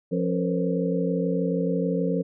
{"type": "tone cluster", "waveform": "sine", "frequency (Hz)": [175.9, 273.1, 455.3, 502, 534], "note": ["F3", "C#4", "A#4", "B4", "C5"], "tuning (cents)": [13, -26, -41, 28, 35], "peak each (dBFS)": [-25, -29, -28, -32, -33], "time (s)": [0.11, 2.23], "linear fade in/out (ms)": 20, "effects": []}